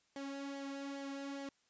sawtooth tone with flanger, 277.2 Hz, C#4, in tune, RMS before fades -44 dBFS, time 0.16-1.49 s, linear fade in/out 2 ms, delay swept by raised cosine 0.75 to 2.75 ms, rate 2.4 Hz, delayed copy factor -0.6, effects white hiss -75 dBFS RMS until 1.69 s + resampled to 16000 Hz

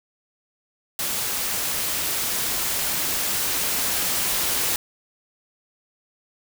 white noise with level ramp, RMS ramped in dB -26 to -23 dBFS, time 0.99-4.76 s, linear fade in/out 2 ms, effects none

